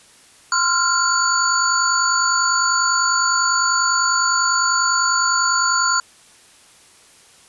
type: tone cluster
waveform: sine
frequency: 1042 / 1359 / 1409 / 4530 / 6870 Hz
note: C6 / F6 / F6 / C#8 / A8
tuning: -7 / -48 / +15 / +37 / -42 cents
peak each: -22 / -24 / -19 / -22 / -22 dBFS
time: 0.52-6 s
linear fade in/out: 2 ms
effects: white hiss -49 dBFS RMS until 7.48 s + resampled to 24000 Hz